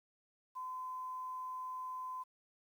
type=tone with quantisation; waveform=sine; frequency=1022 Hz; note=C6; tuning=41 cents flat; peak=-40 dBFS; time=0.55-2.24 s; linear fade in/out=20 ms; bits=11; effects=none